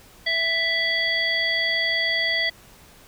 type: harmonic tone with a mistuned harmonic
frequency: 659.3 Hz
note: E5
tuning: in tune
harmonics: 1 / 3 / 5 / 7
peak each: -32 / -22 / -26 / -29 dBFS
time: 0.26-2.5 s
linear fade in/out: 10 ms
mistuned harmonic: 5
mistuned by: +27 cents
effects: pink hiss -50 dBFS RMS until 3.07 s